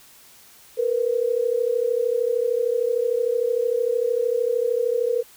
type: tone pair together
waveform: sine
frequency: 461.5 / 494.7 Hz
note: A#4 / B4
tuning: -17 / +3 cents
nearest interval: minor second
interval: 120 cents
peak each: -22 dBFS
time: 0.77-5.23 s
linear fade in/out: 20 ms
effects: white hiss -50 dBFS RMS until 5.36 s